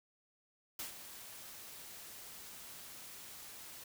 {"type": "noise with ADSR envelope", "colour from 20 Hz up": "white", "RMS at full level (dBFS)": -41, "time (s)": [0.79, 3.84], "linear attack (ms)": 3, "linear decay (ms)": 120, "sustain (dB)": -10, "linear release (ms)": 5, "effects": []}